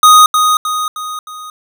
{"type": "tone with echo", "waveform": "square", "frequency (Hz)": 1244.5, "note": "D#6", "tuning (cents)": 0, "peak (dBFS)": -3, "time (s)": [0.03, 0.26], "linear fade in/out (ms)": 2, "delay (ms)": 310, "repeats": 4, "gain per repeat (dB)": -6, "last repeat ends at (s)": 1.5, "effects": []}